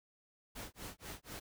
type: noise with tremolo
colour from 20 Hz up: pink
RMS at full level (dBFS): -45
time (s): 0.55-1.4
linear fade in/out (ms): 10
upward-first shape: sine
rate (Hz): 4.1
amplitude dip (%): 100
effects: none